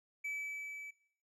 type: tone with level ramp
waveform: triangle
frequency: 2300 Hz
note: D7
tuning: 37 cents flat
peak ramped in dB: -35 to -44 dBFS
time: 0.24-0.91 s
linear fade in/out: 10 ms
effects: noise-tail reverb RT60 0.6 s tail -18 dB re dry + resampled to 32000 Hz